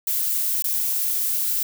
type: noise with dropouts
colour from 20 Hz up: violet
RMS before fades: -23 dBFS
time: 0.07-1.63 s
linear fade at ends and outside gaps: 2 ms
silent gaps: 0.623-0.642 s
effects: none